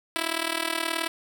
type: tone with amplitude modulation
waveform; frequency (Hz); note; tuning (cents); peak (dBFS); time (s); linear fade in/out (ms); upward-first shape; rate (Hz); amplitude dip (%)
5% pulse; 329.6; E4; 0; -11; 0.16-1.08; 0; sine; 38.9; 85
effects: none